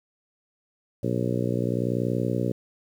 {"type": "harmonic tone", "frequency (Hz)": 60.7, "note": "B1", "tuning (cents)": -29, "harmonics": [2, 3, 4, 5, 6, 7, 8, 9], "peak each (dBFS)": [-28, -30, -31, -32, -33, -33, -34, -35], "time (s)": [1.03, 2.52], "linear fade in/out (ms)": 5, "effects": ["9-bit"]}